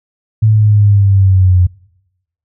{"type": "linear sweep", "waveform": "sine", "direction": "down", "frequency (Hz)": [110, 89], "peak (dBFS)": -5, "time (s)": [0.42, 1.67], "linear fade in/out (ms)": 10, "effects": ["noise-tail reverb RT60 0.9 s tail -24 dB re dry"]}